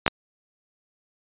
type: clicks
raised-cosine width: 0.3 ms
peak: -3 dBFS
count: 2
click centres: 0.064 / 0.079 s
effects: resampled to 8000 Hz